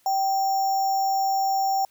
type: tone with sample-and-hold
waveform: sine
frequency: 777 Hz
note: G5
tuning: 16 cents flat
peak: -20 dBFS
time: 0.06-1.85 s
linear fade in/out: 2 ms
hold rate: 6300 Hz
effects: white hiss -62 dBFS RMS until 1.9 s